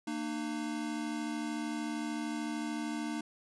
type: tone pair together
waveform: square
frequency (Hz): 229.5 / 302.8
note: A#3 / D#4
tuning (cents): -27 / -47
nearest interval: perfect fourth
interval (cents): 480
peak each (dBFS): -39 / -37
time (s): 0.07-3.21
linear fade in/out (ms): 5
effects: resampled to 24000 Hz